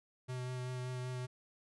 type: tone with vibrato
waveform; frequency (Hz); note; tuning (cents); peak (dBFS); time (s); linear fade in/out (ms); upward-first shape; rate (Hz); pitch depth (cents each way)
square; 126.4; B2; +41; -39; 0.28-1.27; 20; sine; 5.2; 13
effects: resampled to 24000 Hz